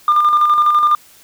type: tone with tremolo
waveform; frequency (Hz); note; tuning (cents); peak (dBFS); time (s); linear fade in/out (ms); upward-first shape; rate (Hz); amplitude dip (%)
sine; 1202; D6; +40; -6; 0.08-0.95; 2; square; 12; 45
effects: tanh soft clip ceiling -6 dBFS + white hiss -46 dBFS RMS until 1.23 s